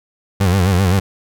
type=tone with vibrato; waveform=30% pulse; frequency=93.3 Hz; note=F#2; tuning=15 cents sharp; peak=-9 dBFS; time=0.4-1 s; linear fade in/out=10 ms; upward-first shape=sine; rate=7.7 Hz; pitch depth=120 cents each way; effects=none